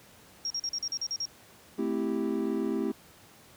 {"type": "tone bursts", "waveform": "sine", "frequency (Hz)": 5588, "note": "F8", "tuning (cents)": 0, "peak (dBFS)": -29, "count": 9, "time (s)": [0.45, 1.255], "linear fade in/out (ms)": 2, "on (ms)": 53, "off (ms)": 41}
{"type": "chord", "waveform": "triangle", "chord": "A minor seventh", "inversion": "none", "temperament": "equal", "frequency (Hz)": [220, 261.6, 329.6, 392], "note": ["A3", "C4", "E4", "G4"], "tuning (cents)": [0, 0, 0, 0], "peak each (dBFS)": -31, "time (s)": [1.78, 2.92], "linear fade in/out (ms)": 10}
{"effects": ["pink hiss -55 dBFS RMS until 3.56 s", "high-pass 80 Hz 12 dB/octave"]}